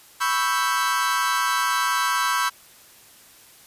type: chord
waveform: 40% pulse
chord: C# half-diminished seventh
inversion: third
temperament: equal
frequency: 987.8 / 1108.7 / 1318.5 / 1568 Hz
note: B5 / C#6 / E6 / G6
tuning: 0 / 0 / 0 / 0 cents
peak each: -25 dBFS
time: 0.2-2.5 s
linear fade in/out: 20 ms
effects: white hiss -50 dBFS RMS until 3.66 s + resampled to 32000 Hz